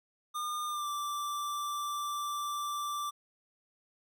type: tone with pitch glide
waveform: square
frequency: 1212 to 1172.7 Hz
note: D#6 to D6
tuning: -46 to -3 cents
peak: -34 dBFS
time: 0.34-3.11 s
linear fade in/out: 20 ms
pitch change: -57 cents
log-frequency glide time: 0.67-0.88 s
effects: none